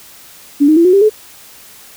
sine tone with pitch steps, 286.4 / 310.5 / 336.7 / 365 / 395.8 / 429.1 Hz, D4 / D#4 / E4 / F#4 / G4 / A4, -43 / -3 / +37 / -24 / +17 / -43 cents, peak -5 dBFS, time 0.6-1.098 s, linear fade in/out 20 ms, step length 83 ms, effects white hiss -39 dBFS RMS until 1.96 s

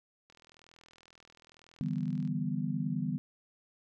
click train, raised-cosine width 0.2 ms, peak -40 dBFS, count 82, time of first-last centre 0.3-2.276 s, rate 41 Hz
sine chord, E minor seventh, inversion third, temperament equal with one note detuned, 146.83 / 164.81 / 196 / 246.2 Hz, D3 / E3 / G3 / B3, 0 / 0 / 0 / -5 cents, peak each -36 dBFS, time 1.81-3.18 s, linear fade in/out 0 ms
effects none

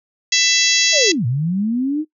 harmonic tone, 665 Hz, E5, 15 cents sharp, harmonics 3 / 4 / 5 / 6 / 7 / 8 / 9 / 10, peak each -21 / -21 / -21 / -21 / -21 / -21 / -21 / -21 dBFS, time 0.32-1.12 s, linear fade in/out 5 ms
sine linear two-way sweep, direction down then up, 670 to 112.8 to 317.2 Hz, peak -16 dBFS, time 0.92-2.05 s, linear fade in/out 50 ms, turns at 1.26 s
effects noise-tail reverb RT60 0.1 s tail -20 dB re dry

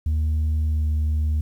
sine tone with pitch glide, 77.4 to 76.51 Hz, D#2 to D#2, -9 to -29 cents, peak -16 dBFS, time 0.06-1.41 s, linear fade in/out 5 ms, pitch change -20 cents, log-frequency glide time 0.67-0.86 s, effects tanh soft clip ceiling -18 dBFS + 9-bit

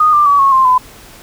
sine tone with pitch steps, 1235 / 1186.7 / 1140.4 / 1095.8 / 1053 / 1011.9 Hz, D#6 / D6 / C#6 / C#6 / C6 / B5, -13 / +18 / +49 / -20 / +11 / +42 cents, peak -6 dBFS, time 0-0.78 s, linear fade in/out 5 ms, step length 130 ms, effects pink hiss -38 dBFS RMS until 1.22 s

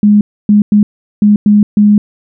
sine tone bursts at uneven times, 207.7 Hz, G#3, in tune, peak -3 dBFS, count 6, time 0.03-0.21 / 0.49-0.62 / 0.72-0.83 / 1.22-1.36 / 1.46-1.63 / 1.77-1.98 s, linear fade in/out 2 ms, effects none

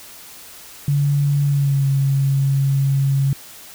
sine tone with pitch glide, 142.9 to 137.16 Hz, D3 to C#3, -47 to -18 cents, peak -14 dBFS, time 0.88-3.33 s, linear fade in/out 2 ms, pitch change -71 cents, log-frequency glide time 1.43-1.86 s, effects white hiss -40 dBFS RMS until 3.74 s

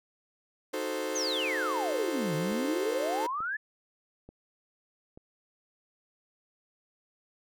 40% pulse chord, D# diminished seventh, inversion none, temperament equal, 311.1 / 370 / 440 / 523.3 Hz, D#4 / F#4 / A4 / C5, 0 / 0 / 0 / 0 cents, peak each -37 / -38 / -36 / -34 dBFS, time 0.73-3.27 s, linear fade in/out 10 ms
sine exponential two-way sweep, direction down then up, 6645 to 149.6 to 1780 Hz, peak -30 dBFS, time 1.15-3.57 s, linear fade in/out 10 ms, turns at 2.35 s
click train, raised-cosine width 2 ms, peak -35 dBFS, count 4, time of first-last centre 2.52-5.175 s, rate 1.13 Hz
effects none

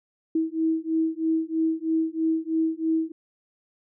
sine beating tone pair, 320.7 / 323.8 Hz, E4 / E4, -48 / -31 cents, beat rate 3.1 Hz, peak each -25 / -25 dBFS, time 0.35-3.12 s, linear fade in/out 5 ms, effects none

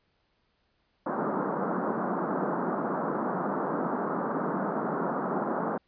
pink band-pass noise, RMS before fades -30 dBFS, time 1.06-5.78 s, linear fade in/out 5 ms, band 170 to 1400 Hz, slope 48 dB/octave, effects pink hiss -72 dBFS RMS until 5.87 s + resampled to 11025 Hz

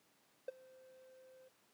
triangle tone with ADSR envelope, 519 Hz, C5, 14 cents flat, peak -33 dBFS, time 0.48-1.49 s, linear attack 4 ms, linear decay 18 ms, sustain -24 dB, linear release 15 ms, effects pink hiss -72 dBFS RMS until 1.73 s + high-pass 200 Hz 12 dB/octave

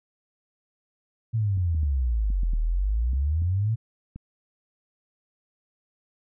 sine exponential two-way sweep, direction down then up, 116.54 to 38.24 to 116.54 Hz, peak -21 dBFS, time 1.33-3.76 s, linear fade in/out 20 ms, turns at 2.59 s
clicks, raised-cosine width 5 ms, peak -26 dBFS, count 9, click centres 1.575 / 1.748 / 1.832 / 2.303 / 2.433 / 2.535 / 3.133 / 3.421 / 4.16 s
effects none

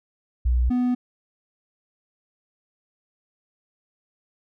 sine / triangle tone pair in turn, 61.1 / 247.9 Hz, B1 / B3, -18 / +7 cents, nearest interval 2 octaves, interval 2425 cents, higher second, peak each -17 dBFS, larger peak neither, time 0.45-0.7 / 0.7-0.95 s, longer neither, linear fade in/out 10 ms, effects none

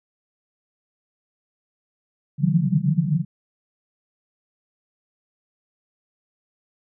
white band-pass noise, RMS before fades -20 dBFS, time 2.38-3.25 s, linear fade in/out 50 ms, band 140 to 190 Hz, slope 96 dB/octave, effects none

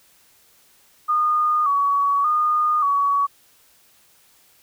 sine tone with vibrato, 1174.7 Hz, D6, in tune, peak -16 dBFS, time 1.08-3.27 s, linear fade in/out 20 ms, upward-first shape square, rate 0.86 Hz, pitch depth 70 cents each way, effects white hiss -56 dBFS RMS until 4.62 s

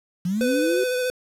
sine linear sweep, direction up, 170 to 387.3 Hz, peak -21 dBFS, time 0.25-0.84 s, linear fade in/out 5 ms
square tone with vibrato, 502 Hz, B4, 28 cents sharp, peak -22 dBFS, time 0.41-1.1 s, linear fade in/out 0 ms, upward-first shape sine, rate 14 Hz, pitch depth 21 cents each way
effects resampled to 32000 Hz + 7-bit

